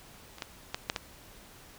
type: clicks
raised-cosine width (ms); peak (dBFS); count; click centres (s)
0.2; -28 / -17 / -14 / -10 / -14; 5; 0.384 / 0.422 / 0.745 / 0.899 / 0.962
effects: pink hiss -53 dBFS RMS until 1.78 s